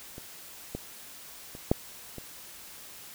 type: clicks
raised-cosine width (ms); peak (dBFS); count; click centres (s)
2; -28 / -20 / -30 / -8 / -26; 5; 0.181 / 0.75 / 1.551 / 1.715 / 2.183
effects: white hiss -47 dBFS RMS until 3.14 s